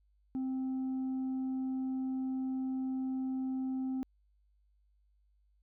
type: tone with tanh clipping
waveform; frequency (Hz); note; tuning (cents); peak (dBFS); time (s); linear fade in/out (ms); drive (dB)
triangle; 261.6; C4; 0; -33; 0.35-4.03; 0; 7
effects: added 50 Hz sine -67 dBFS peak until 5.62 s